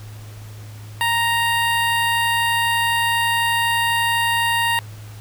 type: tone with notch filter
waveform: 15% pulse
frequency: 932 Hz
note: A#5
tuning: 1 cent flat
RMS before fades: -19 dBFS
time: 1.01-4.79 s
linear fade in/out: 0 ms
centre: 6200 Hz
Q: 0.81
effects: added 106 Hz sine -34 dBFS peak until 5.2 s + pink hiss -45 dBFS RMS until 5.2 s